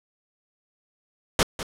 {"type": "noise with echo", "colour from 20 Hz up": "pink", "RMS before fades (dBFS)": -18, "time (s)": [1.39, 1.43], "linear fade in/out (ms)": 2, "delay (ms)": 200, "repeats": 1, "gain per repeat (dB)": -13, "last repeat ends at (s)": 1.63, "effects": ["low-pass 9000 Hz 12 dB/octave"]}